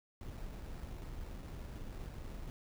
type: noise with sample-and-hold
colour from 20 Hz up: brown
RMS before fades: -45 dBFS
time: 0.21-2.5 s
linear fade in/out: 0 ms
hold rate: 3150 Hz
effects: none